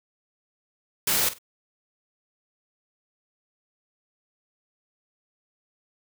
white noise with echo, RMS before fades -23 dBFS, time 1.07-1.29 s, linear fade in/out 5 ms, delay 48 ms, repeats 2, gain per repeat -14 dB, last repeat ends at 1.386 s, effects none

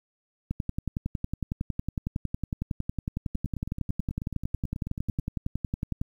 two click trains, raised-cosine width 5 ms, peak -16 / -21 dBFS, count 61 / 18, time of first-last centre 0.51-6.015 / 3.35-5.196 s, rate 10.9 / 9.21 Hz, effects 9-bit

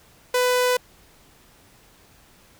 sawtooth tone, 498.3 Hz, B4, 15 cents sharp, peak -14 dBFS, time 0.34-0.77 s, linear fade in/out 5 ms, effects pink hiss -54 dBFS RMS until 2.59 s

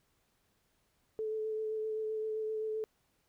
sine tone with vibrato, 435.2 Hz, A4, 19 cents flat, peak -33 dBFS, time 1.19-2.84 s, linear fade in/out 0 ms, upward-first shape sine, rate 7.7 Hz, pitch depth 15 cents each way, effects pink hiss -75 dBFS RMS until 3.28 s

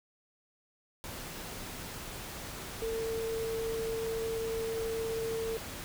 sine tone in noise, 451.2 Hz, A4, 44 cents sharp, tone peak -32 dBFS, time 2.82-5.57 s, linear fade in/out 0 ms, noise pink, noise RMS -42 dBFS, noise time 1.04-5.84 s, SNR +7 dB, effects none

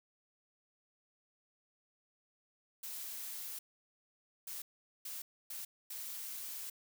blue noise bursts at uneven times, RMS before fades -44 dBFS, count 5, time 2.83-3.59 / 4.47-4.62 / 5.05-5.22 / 5.5-5.65 / 5.9-6.7 s, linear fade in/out 5 ms, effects none

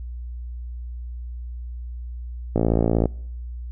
click train, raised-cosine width 2 ms, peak -6 dBFS, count 29, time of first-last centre 2.56-3.056 s, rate 56.4 Hz, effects noise-tail reverb RT60 0.7 s tail -26 dB re dry + added 60 Hz sine -30 dBFS peak until 3.71 s

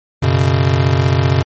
square chord, F# suspended fourth, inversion none, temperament just, 92.5 / 123.33 / 138.75 Hz, F#2 / B2 / C#3, 0 / -2 / +2 cents, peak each -16 dBFS, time 0.22-1.43 s, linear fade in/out 10 ms, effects low-pass 6000 Hz 12 dB/octave + MP3 32 kbps

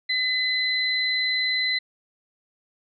sine tone pair together, 2020 / 4040 Hz, B6 / B7, +39 / +39 cents, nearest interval octave, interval 1200 cents, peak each -24 dBFS, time 0.09-1.79 s, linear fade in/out 10 ms, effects none

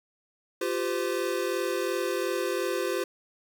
square chord, F suspended second, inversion none, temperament equal with one note detuned, 349.2 / 392 / 509.8 Hz, F4 / G4 / C5, 0 / 0 / -45 cents, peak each -32 dBFS, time 0.61-3.04 s, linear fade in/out 5 ms, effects 10-bit

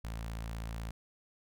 sawtooth tone with notch filter, 56 Hz, A1, 31 cents sharp, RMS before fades -40 dBFS, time 0.04-0.91 s, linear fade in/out 5 ms, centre 360 Hz, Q 1.1, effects none

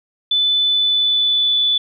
sine tone with pitch glide, 3500 to 3474 Hz, A7 to A7, -10 to -23 cents, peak -13 dBFS, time 0.31-1.78 s, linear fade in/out 5 ms, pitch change -13 cents, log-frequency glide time 0.66-1.6 s, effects none

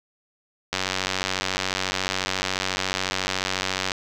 click train, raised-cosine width 0.2 ms, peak -6 dBFS, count 301, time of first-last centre 0.73-3.918 s, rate 94.1 Hz, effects none

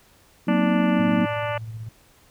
sine chord, C half-diminished seventh, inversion second, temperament equal with one note detuned, 185 / 233.1 / 257 / 311.1 Hz, Gb3 / Bb3 / C4 / Eb4, 0 / 0 / -31 / 0 cents, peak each -22 / -22 / -26 / -25 dBFS, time 0.47-1.26 s, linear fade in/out 10 ms
harmonic tone, 293.7 Hz, D4, in tune, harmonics 2 / 3 / 4 / 5 / 6 / 7 / 8 / 9 / 10, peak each -27 / -31 / -33 / -35 / -37 / -38 / -39 / -40 / -41 dBFS, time 0.48-1.58 s, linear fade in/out 5 ms
sine tone with tremolo, 111.3 Hz, A2, 20 cents sharp, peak -30 dBFS, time 0.99-1.89 s, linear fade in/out 5 ms, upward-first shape square, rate 16 Hz, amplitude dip 35%
effects pink hiss -56 dBFS RMS until 2.3 s

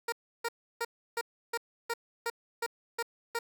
15% pulse tone bursts, 466.2 Hz, A#4, in tune, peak -24 dBFS, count 10, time 0.08-3.39 s, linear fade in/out 5 ms, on 43 ms, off 320 ms, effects none

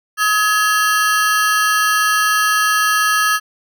40% pulse ring-modulated tone, 1477 Hz, F#6, 3 cents flat, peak -9 dBFS, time 0.17-3.4 s, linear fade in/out 50 ms, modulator 208 Hz, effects none

